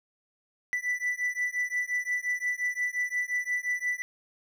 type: beating tone pair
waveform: triangle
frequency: 1975.5 / 1981.2 Hz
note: B6 / B6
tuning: 0 / +5 cents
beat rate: 5.7 Hz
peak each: -29 dBFS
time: 0.73-4.02 s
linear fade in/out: 0 ms
effects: none